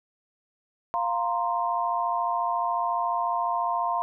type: chord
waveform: sine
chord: F suspended fourth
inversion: none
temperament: equal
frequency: 698.5 / 932.3 / 1046.5 Hz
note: F5 / Bb5 / C6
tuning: 0 / 0 / 0 cents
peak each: -28 / -28 / -28 dBFS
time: 0.94-4.02 s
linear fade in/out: 0 ms
effects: none